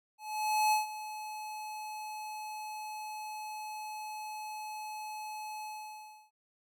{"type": "tone with ADSR envelope", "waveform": "square", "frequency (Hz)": 856, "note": "A5", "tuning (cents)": -48, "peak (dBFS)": -25, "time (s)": [0.18, 6.31], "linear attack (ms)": 540, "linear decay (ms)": 140, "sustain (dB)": -15, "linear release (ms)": 670, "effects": []}